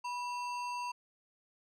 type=tone with sample-and-hold; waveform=sine; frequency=977 Hz; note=B5; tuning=19 cents flat; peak=-35 dBFS; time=0.04-0.92 s; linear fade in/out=10 ms; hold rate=3675 Hz; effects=low-pass 6000 Hz 12 dB/octave